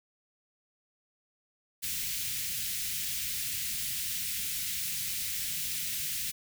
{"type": "band-stop noise", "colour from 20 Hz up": "white", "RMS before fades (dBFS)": -34, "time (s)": [1.82, 6.32], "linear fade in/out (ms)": 20, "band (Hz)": [190, 2000], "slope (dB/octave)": 24, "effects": []}